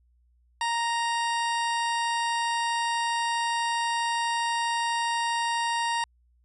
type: harmonic tone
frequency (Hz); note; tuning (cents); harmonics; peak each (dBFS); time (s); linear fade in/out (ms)
932.3; A#5; 0; 1 / 2 / 3 / 4 / 5 / 6 / 8 / 9 / 10; -26 / -32 / -36 / -38 / -40 / -42 / -44 / -45 / -46; 0.61-6.04; 2
effects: added 60 Hz sine -61 dBFS peak until 6.44 s